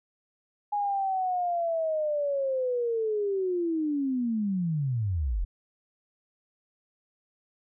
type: linear sweep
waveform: sine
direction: down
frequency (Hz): 830.6 to 37.36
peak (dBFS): -25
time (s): 0.72-5.45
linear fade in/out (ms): 10
effects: none